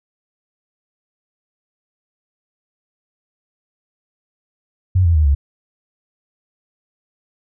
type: tone with pitch steps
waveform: sine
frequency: 92.4 / 84.24 / 76.81 / 70.03 Hz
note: F#2 / E2 / D#2 / C#2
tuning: -2 / +38 / -22 / +18 cents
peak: -10 dBFS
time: 4.95-5.35 s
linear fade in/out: 10 ms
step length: 100 ms
effects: none